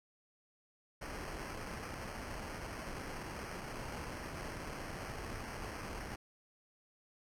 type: noise with sample-and-hold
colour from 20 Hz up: pink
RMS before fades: -44 dBFS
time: 1.01-6.16 s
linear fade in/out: 10 ms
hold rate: 3675 Hz
effects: low-pass 12000 Hz 12 dB/octave